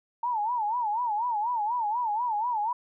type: tone with vibrato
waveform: sine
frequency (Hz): 904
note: A5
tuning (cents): +47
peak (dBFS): -25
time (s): 0.23-2.73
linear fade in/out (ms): 5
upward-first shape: sine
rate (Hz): 4.1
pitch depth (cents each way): 160
effects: none